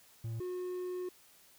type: tone pair in turn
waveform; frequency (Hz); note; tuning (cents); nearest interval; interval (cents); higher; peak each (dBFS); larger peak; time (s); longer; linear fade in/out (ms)
triangle; 113.9 / 362.5; A#2 / F#4; -40 / -35; octave + minor sixth; 2005; second; -34 / -34; neither; 0.24-0.4 / 0.4-1.09; second; 5
effects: white hiss -62 dBFS RMS until 1.58 s